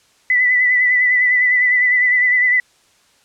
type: tone with vibrato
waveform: sine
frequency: 1989 Hz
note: B6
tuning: 12 cents sharp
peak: -11 dBFS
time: 0.3-2.6 s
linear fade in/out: 2 ms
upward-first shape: sine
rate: 9.9 Hz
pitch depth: 36 cents each way
effects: white hiss -55 dBFS RMS until 3.24 s + low-pass 8000 Hz 12 dB/octave